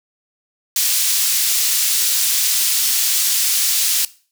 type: high-pass noise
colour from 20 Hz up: pink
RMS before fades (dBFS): -17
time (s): 0.76-4.05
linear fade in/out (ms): 2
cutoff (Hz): 4500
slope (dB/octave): 12
effects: noise-tail reverb RT60 0.4 s tail -19 dB re dry